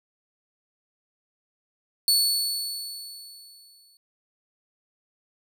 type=tone with exponential decay; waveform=sawtooth; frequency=4435 Hz; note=C#8; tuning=in tune; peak=-14 dBFS; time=2.08-3.97 s; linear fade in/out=1 ms; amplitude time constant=410 ms; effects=none